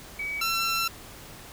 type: tone pair in turn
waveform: sine / 15% pulse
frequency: 2273 / 1348.8 Hz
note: C#7 / E6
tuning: +43 / +39 cents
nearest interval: major sixth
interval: 904 cents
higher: first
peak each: -29 / -18 dBFS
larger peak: second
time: 0.19-0.41 / 0.41-0.88 s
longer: second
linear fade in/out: 5 ms
effects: pink hiss -45 dBFS RMS until 1.52 s